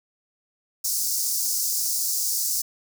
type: high-pass noise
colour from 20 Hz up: pink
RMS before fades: -25 dBFS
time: 0.84-2.62 s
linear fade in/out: 10 ms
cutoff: 5000 Hz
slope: 48 dB/octave
effects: none